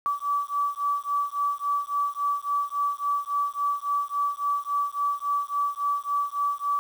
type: beating tone pair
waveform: sine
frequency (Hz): 1149 / 1152.6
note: D6 / D6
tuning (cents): -38 / -33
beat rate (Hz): 3.6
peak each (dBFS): -27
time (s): 0.06-6.79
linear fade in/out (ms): 0
effects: 8-bit